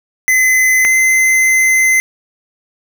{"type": "tone pair in turn", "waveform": "square", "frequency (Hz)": [2036, 2058], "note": ["C7", "C7"], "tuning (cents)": [-48, -29], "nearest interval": "unison", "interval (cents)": 19, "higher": "second", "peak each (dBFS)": -9, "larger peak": "neither", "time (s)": [[0.28, 0.85], [0.85, 2]], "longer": "second", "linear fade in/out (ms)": 0, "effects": []}